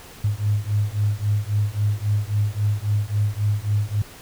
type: beating tone pair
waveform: sine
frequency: 102.2 / 105.9 Hz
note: G#2 / G#2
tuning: -27 / +34 cents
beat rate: 3.7 Hz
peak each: -22 dBFS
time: 0.24-4.02 s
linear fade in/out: 5 ms
effects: pink hiss -43 dBFS RMS until 4.21 s